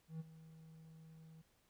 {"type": "tone with ADSR envelope", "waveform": "triangle", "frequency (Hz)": 160.4, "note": "E3", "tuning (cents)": -47, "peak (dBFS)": -39, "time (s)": [0.08, 1.42], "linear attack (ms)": 120, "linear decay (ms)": 25, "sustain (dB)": -15, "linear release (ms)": 8, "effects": ["pink hiss -75 dBFS RMS until 1.69 s"]}